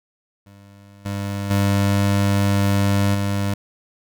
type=tone with level steps; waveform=25% pulse; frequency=99.9 Hz; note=G2; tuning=33 cents sharp; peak=-40 / -20 / -12 / -16 dBFS; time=0.46-3.54 s; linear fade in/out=5 ms; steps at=1.05 / 1.5 / 3.14 s; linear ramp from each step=10 ms; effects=none